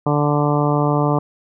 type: harmonic tone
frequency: 146.83 Hz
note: D3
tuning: in tune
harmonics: 1 / 2 / 3 / 4 / 5 / 6 / 7 / 8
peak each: -18 / -21 / -23 / -24 / -25 / -26 / -26 / -27 dBFS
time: 0.06-1.19 s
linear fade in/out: 5 ms
effects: none